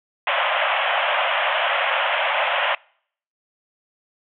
pink band-pass noise, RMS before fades -21 dBFS, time 0.27-2.75 s, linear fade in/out 2 ms, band 550 to 3300 Hz, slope 96 dB/octave, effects noise-tail reverb RT60 0.6 s tail -26 dB re dry

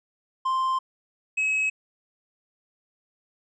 triangle tone pair in turn, 1046.5 / 2563 Hz, C6 / E7, 0 / -49 cents, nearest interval octave + major third, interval 1551 cents, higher second, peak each -20 dBFS, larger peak neither, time 0.45-0.79 / 1.37-1.7 s, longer first, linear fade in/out 10 ms, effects resampled to 22050 Hz

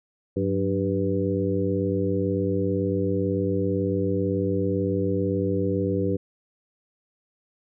harmonic tone with a mistuned harmonic, 98 Hz, G2, in tune, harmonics 1 / 2 / 3 / 4 / 5, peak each -28 / -28 / -28 / -28 / -28 dBFS, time 0.36-6.17 s, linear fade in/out 10 ms, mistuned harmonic 2, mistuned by -99 cents, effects none

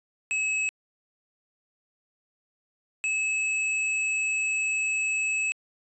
square tone pair in turn, 2578 / 2591 Hz, E7 / E7, -39 / -30 cents, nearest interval unison, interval 9 cents, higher second, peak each -25 dBFS, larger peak neither, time 0.31-0.69 / 3.04-5.52 s, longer second, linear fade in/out 0 ms, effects resampled to 22050 Hz

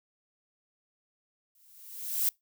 violet noise with exponential growth, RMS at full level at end -25 dBFS, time 1.55-2.29 s, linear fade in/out 2 ms, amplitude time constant 160 ms, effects noise-tail reverb RT60 0.2 s tail -26 dB re dry

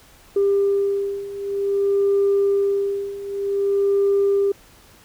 sine beating tone pair, 398 / 398.53 Hz, G4 / G4, +26 / +29 cents, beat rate 0.53 Hz, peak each -21 / -18 dBFS, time 0.36-4.52 s, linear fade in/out 5 ms, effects tanh soft clip ceiling -11 dBFS + pink hiss -50 dBFS RMS until 5.04 s

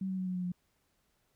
sine tone with pitch steps, 190.7 / 188.18 / 185.7 / 183.25 / 180.83 / 178.44 Hz, G3 / F#3 / F#3 / F#3 / F#3 / F3, -47 / +30 / +7 / -16 / -39 / +38 cents, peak -32 dBFS, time 0.01-0.52 s, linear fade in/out 5 ms, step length 85 ms, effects pink hiss -75 dBFS RMS until 1.35 s

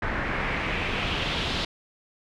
pink noise with low-pass filter sweep, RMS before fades -28 dBFS, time 0.02-1.65 s, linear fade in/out 5 ms, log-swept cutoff 1700 to 3900 Hz, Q 2.5, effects none

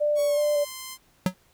sine tone with vibrato, 587.3 Hz, D5, in tune, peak -20 dBFS, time 0-0.65 s, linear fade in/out 20 ms, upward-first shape square, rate 2.7 Hz, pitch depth 16 cents each way
5% pulse tone with pitch glide, 1115 to 1040.3 Hz, C#6 to C6, +10 to -10 cents, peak -24 dBFS, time 0.15-0.98 s, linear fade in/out 50 ms, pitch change -120 cents, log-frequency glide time 0.26-0.45 s
square tone with exponential decay, 184.4 Hz, F#3, 6 cents flat, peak -17 dBFS, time 1.26-1.34 s, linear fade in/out 2 ms, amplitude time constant 17 ms
effects pink hiss -62 dBFS RMS until 1.53 s

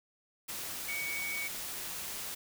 sine tone in noise, 2247 Hz, C#7, 23 cents sharp, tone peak -35 dBFS, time 0.88-1.48 s, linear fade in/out 10 ms, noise white, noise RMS -40 dBFS, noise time 0.48-2.35 s, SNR +2 dB, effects none

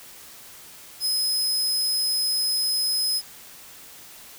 sawtooth tone, 5080 Hz, D#8, 35 cents sharp, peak -19 dBFS, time 1-3.22 s, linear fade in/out 50 ms, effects white hiss -45 dBFS RMS until 4.38 s

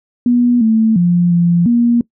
sine tone with pitch steps, 242.8 / 221.8 / 174.8 / 172.2 / 237.2 Hz, B3 / A3 / F3 / F3 / A#3, -29 / +14 / +2 / -24 / +30 cents, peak -8 dBFS, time 0.26-2.01 s, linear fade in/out 2 ms, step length 350 ms, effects noise-tail reverb RT60 0.1 s tail -21 dB re dry

